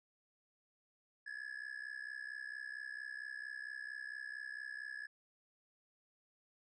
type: tone with amplitude modulation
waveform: triangle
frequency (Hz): 1700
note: G#6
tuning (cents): +40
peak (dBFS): -38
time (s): 1.26-5.07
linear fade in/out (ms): 10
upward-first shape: sine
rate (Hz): 64.4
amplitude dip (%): 90
effects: resampled to 22050 Hz